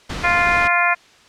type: noise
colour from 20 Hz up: pink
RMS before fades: -27 dBFS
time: 0.09-0.68 s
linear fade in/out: 10 ms
type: harmonic tone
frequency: 349.1 Hz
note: F4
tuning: 1 cent flat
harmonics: 2 / 3 / 4 / 5 / 6 / 7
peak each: -21 / -21 / -21 / -21 / -21 / -21 dBFS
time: 0.23-0.95 s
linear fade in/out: 20 ms
effects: white hiss -49 dBFS RMS until 1.28 s + low-pass 5000 Hz 12 dB/octave